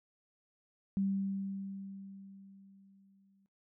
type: tone with exponential decay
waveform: sine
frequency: 195.3 Hz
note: G3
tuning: 6 cents flat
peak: -28 dBFS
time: 0.97-3.46 s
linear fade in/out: 0 ms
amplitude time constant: 540 ms
effects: noise-tail reverb RT60 0.1 s tail -18 dB re dry